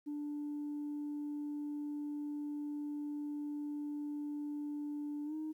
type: tone with pitch glide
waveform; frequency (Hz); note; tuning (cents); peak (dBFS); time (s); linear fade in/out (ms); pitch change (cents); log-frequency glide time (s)
sine; 293.7 to 310.8; D4 to D#4; 0 to -2; -36; 0.06-5.53; 20; +98; 5.25-5.34
effects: tanh soft clip ceiling -35 dBFS + 12-bit